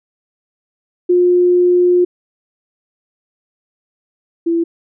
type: tone pair in turn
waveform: sine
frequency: 356.4 / 335.5 Hz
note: F4 / E4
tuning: +35 / +31 cents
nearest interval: minor second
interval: 104 cents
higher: first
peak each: -8 / -12 dBFS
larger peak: first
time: 1.09-2.05 / 4.46-4.64 s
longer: first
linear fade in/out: 10 ms
effects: none